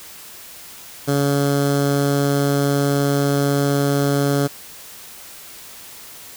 15% pulse tone with notch filter, 141.3 Hz, C#3, 34 cents sharp, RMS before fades -18 dBFS, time 1.07-4.48 s, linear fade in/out 20 ms, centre 2400 Hz, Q 1.2, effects white hiss -39 dBFS RMS until 6.36 s

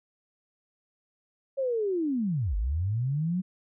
sine linear two-way sweep, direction down then up, 554 to 46.25 to 189.4 Hz, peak -25 dBFS, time 1.57-3.42 s, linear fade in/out 20 ms, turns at 2.56 s, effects none

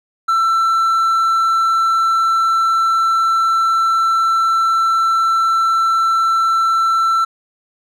triangle tone, 1338 Hz, E6, 25 cents sharp, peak -10 dBFS, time 0.28-7.25 s, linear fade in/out 10 ms, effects none

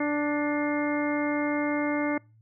harmonic tone with a mistuned harmonic, 293.7 Hz, D4, in tune, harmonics 1 / 2 / 3 / 4 / 5 / 6 / 7, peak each -26 / -31 / -36 / -38 / -39 / -40 / -34 dBFS, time 0-2.18 s, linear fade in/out 5 ms, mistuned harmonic 7, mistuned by +52 cents, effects noise-tail reverb RT60 0.3 s tail -26 dB re dry + added 111 Hz sine -55 dBFS peak until 2.41 s

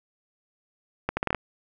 accelerating click train, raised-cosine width 0.5 ms, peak -10 dBFS, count 7, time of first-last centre 1.09-1.347 s, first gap 80 ms, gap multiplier 0.74, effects none

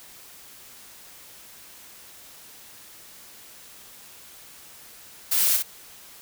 blue noise with echo, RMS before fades -22 dBFS, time 5.31-5.57 s, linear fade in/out 10 ms, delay 57 ms, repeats 1, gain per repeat -4 dB, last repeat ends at 5.627 s, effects white hiss -47 dBFS RMS until 6.21 s

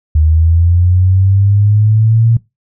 sine linear sweep, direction up, 76.2 to 116.4 Hz, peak -6 dBFS, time 0.15-2.37 s, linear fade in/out 5 ms, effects noise-tail reverb RT60 0.2 s tail -20 dB re dry

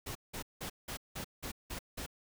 pink noise bursts, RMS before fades -41 dBFS, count 8, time 0.06-2.064 s, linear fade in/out 10 ms, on 93 ms, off 180 ms, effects none

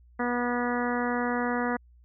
harmonic tone, 243.1 Hz, B3, 27 cents flat, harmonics 1 / 2 / 3 / 4 / 5 / 6 / 7 / 8, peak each -29 / -32 / -34 / -35 / -36 / -37 / -37 / -38 dBFS, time 0.19-1.77 s, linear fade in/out 10 ms, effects added 60 Hz sine -53 dBFS peak until 2.04 s

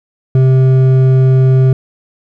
triangle tone with hard clipping, 130.81 Hz, C3, in tune, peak -7 dBFS, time 0.35-1.73 s, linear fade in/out 2 ms, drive 11 dB, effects none

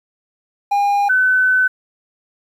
triangle / sine tone pair in turn, 810 / 1512 Hz, G#5 / F#6, -43 / +37 cents, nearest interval major seventh, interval 1080 cents, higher second, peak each -11 / -11 dBFS, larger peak neither, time 0.71-1.09 / 1.09-1.68 s, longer second, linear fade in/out 10 ms, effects 8-bit

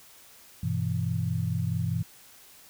sine chord, E minor, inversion first, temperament just, 98.89 / 123.61 / 164.81 Hz, G2 / B2 / E3, +16 / +2 / 0 cents, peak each -30 dBFS, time 0.63-2.03 s, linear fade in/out 5 ms, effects white hiss -53 dBFS RMS until 2.69 s

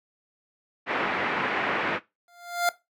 white low-pass noise, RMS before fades -27 dBFS, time 0.86-2 s, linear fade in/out 50 ms, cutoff 2200 Hz, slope 24 dB/octave
25% pulse tone with exponential growth, 698.5 Hz, F5, in tune, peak -15 dBFS, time 2.28-2.69 s, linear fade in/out 1 ms, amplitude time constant 88 ms
effects noise-tail reverb RT60 0.2 s tail -17 dB re dry + high-pass 200 Hz 12 dB/octave

